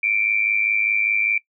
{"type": "tone with amplitude modulation", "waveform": "sine", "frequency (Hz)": 2349, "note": "D7", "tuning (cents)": 0, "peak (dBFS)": -14, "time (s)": [0.03, 1.38], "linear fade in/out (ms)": 5, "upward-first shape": "sine", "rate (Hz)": 105, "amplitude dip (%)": 80, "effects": ["noise-tail reverb RT60 0.1 s tail -21 dB re dry"]}